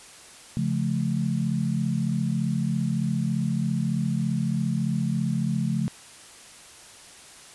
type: chord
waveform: sine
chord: Db augmented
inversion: none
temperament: just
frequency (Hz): 138.59 / 173.24 / 216.5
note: Db3 / F3 / A3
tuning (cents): 0 / -14 / -28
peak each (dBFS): -27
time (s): 0.57-5.88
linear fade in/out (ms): 0
effects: white hiss -47 dBFS RMS until 7.54 s + resampled to 24000 Hz